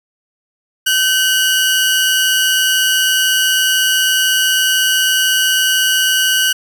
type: tone pair together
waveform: sawtooth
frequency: 1534 / 2896 Hz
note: G6 / F#7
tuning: -38 / -38 cents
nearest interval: major seventh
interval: 1100 cents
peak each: -11 dBFS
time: 0.86-6.53 s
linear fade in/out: 10 ms
effects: none